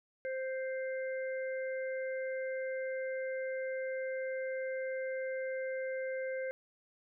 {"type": "harmonic tone", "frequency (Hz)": 523.3, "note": "C5", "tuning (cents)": 0, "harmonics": [1, 3, 4], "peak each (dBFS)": [-35, -45, -47], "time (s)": [0.25, 6.51], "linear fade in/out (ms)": 0, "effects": []}